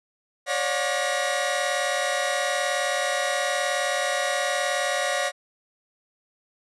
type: tone cluster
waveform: sawtooth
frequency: 550 / 589 / 721 / 1907 Hz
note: C#5 / D5 / F#5 / A#6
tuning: -14 / +5 / -45 / +39 cents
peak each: -25 dBFS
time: 0.46-5.32 s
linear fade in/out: 50 ms
effects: resampled to 24000 Hz